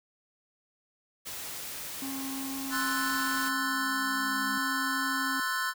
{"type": "noise", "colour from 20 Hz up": "white", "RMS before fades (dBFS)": -39, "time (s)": [1.25, 3.5], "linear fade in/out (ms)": 20}
{"type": "harmonic tone", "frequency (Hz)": 269.8, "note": "C#4", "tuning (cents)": -47, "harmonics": [1, 3, 4], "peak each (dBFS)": [-35, -49, -49], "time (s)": [2.02, 5.4], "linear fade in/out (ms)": 2}
{"type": "tone with exponential growth", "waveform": "sine", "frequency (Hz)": 207.7, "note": "G#3", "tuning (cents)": 0, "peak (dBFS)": -38, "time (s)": [2.46, 4.58], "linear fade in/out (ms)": 2, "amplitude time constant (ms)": 460}
{"type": "chord", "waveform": "square", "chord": "F# half-diminished seventh", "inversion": "second", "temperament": "equal with one note detuned", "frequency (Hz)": [1046.5, 1318.5, 1485.1, 1760], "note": ["C6", "E6", "F#6", "A6"], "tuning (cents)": [0, 0, 6, 0], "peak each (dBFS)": [-35, -37, -33, -36], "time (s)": [2.7, 5.74], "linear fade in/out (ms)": 50}
{"effects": []}